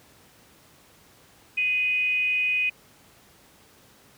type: tone with frequency modulation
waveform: sine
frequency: 2489 Hz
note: D#7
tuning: in tune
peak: -21 dBFS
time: 1.57-2.7 s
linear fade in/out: 10 ms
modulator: 440 Hz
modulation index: 0.27
effects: pink hiss -55 dBFS RMS until 4.17 s + high-pass 80 Hz 12 dB/octave